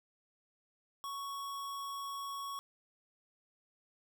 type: tone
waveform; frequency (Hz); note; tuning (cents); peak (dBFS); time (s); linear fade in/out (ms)
square; 1112; C#6; +5; -40; 1.04-2.59; 0
effects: none